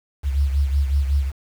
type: beating tone pair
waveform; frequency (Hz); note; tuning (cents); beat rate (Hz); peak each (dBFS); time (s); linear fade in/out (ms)
sine; 69.3 / 74.7; C#2 / D2; 0 / +30; 5.4; -17 / -25; 0.23-1.32; 50
effects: 7-bit